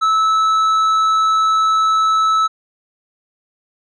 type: tone with tanh clipping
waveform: sine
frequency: 1305 Hz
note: E6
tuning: 18 cents flat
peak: -13 dBFS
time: 0.01-2.48 s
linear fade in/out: 20 ms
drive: 7 dB
effects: none